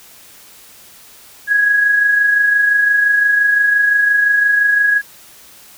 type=tone with amplitude modulation; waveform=sine; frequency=1661.2 Hz; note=G#6; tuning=in tune; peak=-8 dBFS; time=1.47-5.02 s; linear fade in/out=50 ms; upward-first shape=sine; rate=25.8 Hz; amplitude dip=40%; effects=white hiss -42 dBFS RMS until 5.77 s